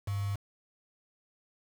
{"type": "tone with quantisation", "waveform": "sine", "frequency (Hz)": 100.3, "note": "G2", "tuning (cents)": 40, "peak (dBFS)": -30, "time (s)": [0.07, 0.36], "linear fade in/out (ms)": 10, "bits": 7, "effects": []}